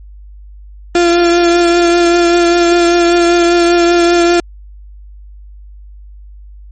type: tone with vibrato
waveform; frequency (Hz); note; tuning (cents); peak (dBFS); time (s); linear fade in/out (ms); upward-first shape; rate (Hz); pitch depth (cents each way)
35% pulse; 345; F4; -21; -5; 0.95-4.4; 2; triangle; 5.1; 22
effects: added 50 Hz sine -31 dBFS peak until 6.71 s + MP3 32 kbps